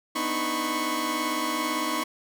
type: tone cluster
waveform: sawtooth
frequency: 248.3 / 297 / 314.9 / 999 / 1101 Hz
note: B3 / D4 / D#4 / B5 / C#6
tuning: +9 / +20 / +21 / +20 / -12 cents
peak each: -31 / -31 / -28 / -29 / -26 dBFS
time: 0.15-2.04 s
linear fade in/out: 10 ms
effects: none